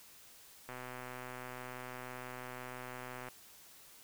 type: click train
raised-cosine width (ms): 0.5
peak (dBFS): -30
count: 328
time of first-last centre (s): 0.69-3.285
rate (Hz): 126
effects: white hiss -58 dBFS RMS until 4.03 s